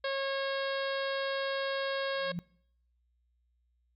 harmonic tone, 545 Hz, C#5, 29 cents flat, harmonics 1 / 2 / 3 / 4 / 5 / 6 / 7 / 8 / 9, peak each -32 / -40 / -38 / -45 / -47 / -44 / -45 / -46 / -51 dBFS, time 0.04-2.32 s, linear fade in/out 5 ms
sine tone with exponential growth, 173.4 Hz, F3, 12 cents flat, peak -30 dBFS, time 2.15-2.39 s, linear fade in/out 0 ms, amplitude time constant 51 ms
effects noise-tail reverb RT60 0.7 s tail -25 dB re dry + added 60 Hz sine -70 dBFS peak until 3.95 s

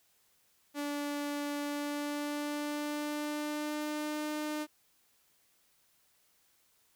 sawtooth tone with pitch glide, 289.7 to 302.5 Hz, D4 to D#4, -24 to -49 cents, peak -30 dBFS, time 0.74-4.67 s, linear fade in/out 50 ms, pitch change +75 cents, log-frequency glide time 1.61-4.29 s, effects white hiss -70 dBFS RMS until 6.95 s

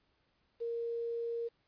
sine tone with quantisation, 466.2 Hz, A#4, in tune, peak -34 dBFS, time 0.6-1.49 s, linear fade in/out 20 ms, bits 10, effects pink hiss -75 dBFS RMS until 1.67 s + resampled to 11025 Hz

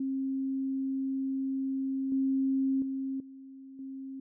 sine tone with level steps, 267.8 Hz, C4, 40 cents sharp, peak -29 / -25 / -31 / -45 / -38 dBFS, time 0-4.2 s, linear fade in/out 5 ms, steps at 2.12 / 2.82 / 3.2 / 3.79 s, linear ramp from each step 2 ms, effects none

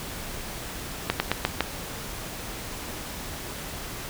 slowing click train, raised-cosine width 0.3 ms, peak -5 dBFS, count 5, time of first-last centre 1.1-1.607 s, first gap 100 ms, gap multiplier 1.16, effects pink hiss -36 dBFS RMS until 4.09 s

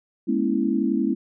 sine chord, A# half-diminished seventh, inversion third, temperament equal with one note detuned, 207.7 / 238.7 / 277.2 / 329.6 Hz, G#3 / A#3 / C#4 / E4, 0 / +41 / 0 / 0 cents, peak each -25 dBFS, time 0.27-1.15 s, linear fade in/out 20 ms, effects none

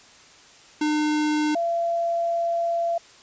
square / sine tone pair in turn, 302.6 / 679.3 Hz, D#4 / F5, -48 / -48 cents, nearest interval octave + major second, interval 1400 cents, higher second, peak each -21 dBFS, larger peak neither, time 0.81-1.55 / 1.55-2.98 s, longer second, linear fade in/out 5 ms, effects white hiss -50 dBFS RMS until 3.22 s + resampled to 16000 Hz

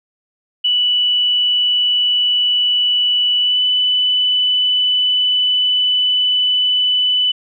sine tone with pitch glide, 2960 to 2991 Hz, F#7 to F#7, 0 to +18 cents, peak -12 dBFS, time 0.64-7.32 s, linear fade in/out 10 ms, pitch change +18 cents, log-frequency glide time 3.4-3.6 s, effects none

